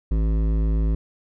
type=tone with hard clipping; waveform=sine; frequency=53.9 Hz; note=A1; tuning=35 cents flat; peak=-20 dBFS; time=0.11-0.95 s; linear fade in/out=5 ms; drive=13 dB; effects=none